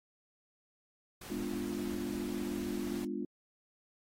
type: noise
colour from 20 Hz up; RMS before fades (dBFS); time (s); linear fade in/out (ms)
pink; -48; 1.21-3.05; 5
type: chord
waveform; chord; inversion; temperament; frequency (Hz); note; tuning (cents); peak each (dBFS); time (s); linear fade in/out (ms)
sine; G# diminished seventh; none; equal with one note detuned; 204.9 / 246.9 / 293.7 / 349.2; G#3 / B3 / D4 / F4; -23 / 0 / 0 / 0; -40; 1.3-3.25; 5
effects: AAC 48 kbps